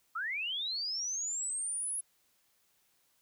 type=linear sweep; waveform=sine; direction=up; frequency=1237 to 10690 Hz; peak=-33 dBFS; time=0.15-2.01 s; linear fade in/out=10 ms; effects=white hiss -72 dBFS RMS until 3.21 s